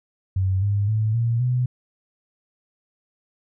sine tone with pitch steps, 94.7 / 101.5 / 108.78 / 116.59 / 124.96 Hz, F#2 / G#2 / A2 / A#2 / B2, +41 / -39 / -19 / +1 / +21 cents, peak -18 dBFS, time 0.36-1.66 s, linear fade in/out 5 ms, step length 260 ms, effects none

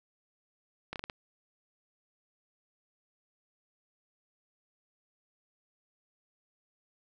slowing click train, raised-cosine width 0.3 ms, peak -21 dBFS, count 5, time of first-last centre 0.93-1.098 s, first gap 28 ms, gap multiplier 1.28, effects none

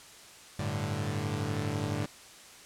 sawtooth chord, G suspended second, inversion none, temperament equal, 98 / 110 / 146.83 Hz, G2 / A2 / D3, 0 / 0 / 0 cents, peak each -31 dBFS, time 0.59-2.06 s, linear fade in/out 5 ms, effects white hiss -51 dBFS RMS until 2.65 s + low-pass 9000 Hz 12 dB/octave

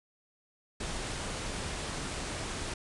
pink low-pass noise, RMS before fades -37 dBFS, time 0.8-2.74 s, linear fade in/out 5 ms, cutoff 10000 Hz, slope 96 dB/octave, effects none

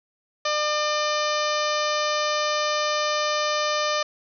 harmonic tone, 600 Hz, D5, 37 cents sharp, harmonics 1 / 2 / 3 / 4 / 5 / 6 / 7 / 8 / 9 / 10, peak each -26 / -26 / -32 / -33 / -34 / -34 / -35 / -34 / -38 / -35 dBFS, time 0.45-4.03 s, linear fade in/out 5 ms, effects none

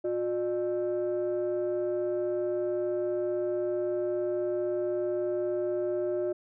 sine tone pair together, 358.8 / 603.4 Hz, F4 / D5, +47 / +47 cents, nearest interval major sixth, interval 900 cents, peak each -27 / -30 dBFS, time 0.04-6.33 s, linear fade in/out 10 ms, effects tanh soft clip ceiling -23 dBFS

